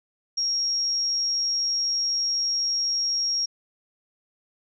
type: tone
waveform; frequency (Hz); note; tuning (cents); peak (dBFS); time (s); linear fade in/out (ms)
sine; 5588; F8; 0; -22; 0.37-3.46; 10
effects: none